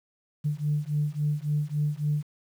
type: beating tone pair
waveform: sine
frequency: 146.9 / 150.5 Hz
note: D3 / D3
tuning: +1 / +43 cents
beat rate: 3.6 Hz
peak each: -27 dBFS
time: 0.44-2.23 s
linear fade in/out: 20 ms
effects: tanh soft clip ceiling -17 dBFS + 9-bit